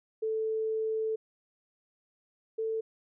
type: tone pair in turn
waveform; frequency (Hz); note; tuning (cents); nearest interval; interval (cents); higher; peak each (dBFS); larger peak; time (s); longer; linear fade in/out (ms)
sine; 440 / 444.3; A4 / A4; 0 / +17; unison; 17; second; -28 / -29; first; 0.22-1.16 / 2.58-2.81; first; 10
effects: none